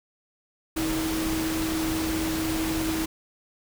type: tone in noise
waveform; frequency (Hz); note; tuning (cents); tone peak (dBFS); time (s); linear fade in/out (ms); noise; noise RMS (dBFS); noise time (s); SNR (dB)
sine; 320; D#4; +49; -26; 0.76-3.06; 10; pink; -31; 0.76-3.06; +2
effects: none